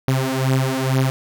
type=beating tone pair; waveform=sawtooth; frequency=130.81 / 133.01 Hz; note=C3 / C3; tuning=0 / +29 cents; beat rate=2.2 Hz; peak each=-16 dBFS; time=0.08-1.1 s; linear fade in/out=0 ms; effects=none